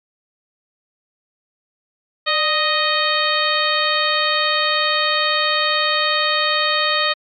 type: harmonic tone with a mistuned harmonic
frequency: 622.3 Hz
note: D#5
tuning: in tune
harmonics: 1 / 2 / 3 / 4 / 5 / 6 / 7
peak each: -24 / -21 / -22 / -25 / -25 / -23 / -24 dBFS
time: 2.26-7.14 s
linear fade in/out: 20 ms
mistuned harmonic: 1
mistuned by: -71 cents
effects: MP3 64 kbps